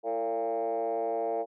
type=tone with frequency modulation; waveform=sine; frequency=570 Hz; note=C#5; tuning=48 cents sharp; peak=-26 dBFS; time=0.03-1.46 s; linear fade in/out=50 ms; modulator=117 Hz; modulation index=1.7; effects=tanh soft clip ceiling -22 dBFS + high-pass 300 Hz 12 dB/octave